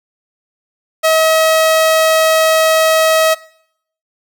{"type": "tone", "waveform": "sawtooth", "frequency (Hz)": 639, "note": "D#5", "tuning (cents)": 46, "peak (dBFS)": -5, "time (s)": [1.03, 3.35], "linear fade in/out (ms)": 20, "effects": ["noise-tail reverb RT60 0.7 s tail -22 dB re dry"]}